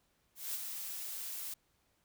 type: noise with ADSR envelope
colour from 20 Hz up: blue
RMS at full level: -37 dBFS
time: 0.35-1.54 s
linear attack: 190 ms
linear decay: 29 ms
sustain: -5 dB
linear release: 4 ms
effects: pink hiss -75 dBFS RMS until 2.04 s